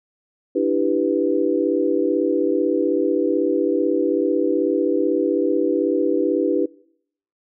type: chord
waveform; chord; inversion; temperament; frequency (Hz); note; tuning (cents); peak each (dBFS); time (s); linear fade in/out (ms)
sine; E minor seventh; third; equal; 293.7 / 329.6 / 392 / 493.9; D4 / E4 / G4 / B4; 0 / 0 / 0 / 0; -22; 0.55-6.66; 10
effects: noise-tail reverb RT60 0.7 s tail -24 dB re dry